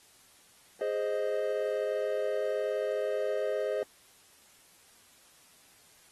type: chord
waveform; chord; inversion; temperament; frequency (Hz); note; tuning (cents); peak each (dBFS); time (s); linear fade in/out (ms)
triangle; Ab major; none; equal; 415.3 / 523.3 / 622.3; Ab4 / C5 / Eb5; 0 / 0 / 0; -31; 0.81-3.83; 2
effects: white hiss -60 dBFS RMS until 6.11 s + AAC 32 kbps